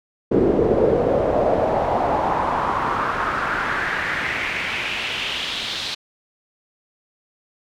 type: noise with band-pass filter sweep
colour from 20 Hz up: brown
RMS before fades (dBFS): -21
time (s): 0.31-5.95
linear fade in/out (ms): 10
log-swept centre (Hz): 380 to 4000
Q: 3.2
effects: none